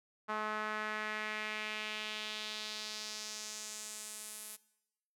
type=tone with band-pass filter sweep; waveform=sawtooth; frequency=214.1 Hz; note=A3; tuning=47 cents flat; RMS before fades=-41 dBFS; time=0.28-4.57 s; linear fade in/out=20 ms; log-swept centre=1200 to 11000 Hz; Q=2; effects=noise-tail reverb RT60 0.9 s tail -20 dB re dry